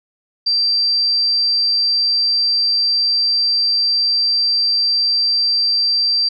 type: tone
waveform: sine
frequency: 4699 Hz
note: D8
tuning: in tune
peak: -13 dBFS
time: 0.46-6.29 s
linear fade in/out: 10 ms
effects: none